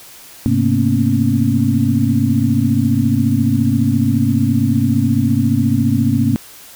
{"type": "tone cluster", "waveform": "sine", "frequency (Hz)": [103, 132.1, 225.4, 240, 274.2], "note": ["G#2", "C3", "A3", "B3", "C#4"], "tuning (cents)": [-14, 17, 42, -49, -19], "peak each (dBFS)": -18, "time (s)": [0.46, 6.36], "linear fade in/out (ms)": 0, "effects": ["white hiss -39 dBFS RMS until 6.75 s"]}